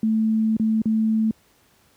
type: tone with dropouts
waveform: sine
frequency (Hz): 220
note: A3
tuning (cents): 0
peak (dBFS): -17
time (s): 0.03-1.31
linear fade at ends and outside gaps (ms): 2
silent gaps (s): 0.567-0.597 / 0.818-0.856
effects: pink hiss -59 dBFS RMS until 1.96 s + high-pass 60 Hz 12 dB/octave